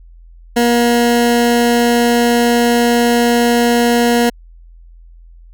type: tone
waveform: 20% pulse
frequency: 237.9 Hz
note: A#3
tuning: 35 cents sharp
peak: -5 dBFS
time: 0.56-4.3 s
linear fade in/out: 10 ms
effects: added 42 Hz sine -37 dBFS peak until 5.53 s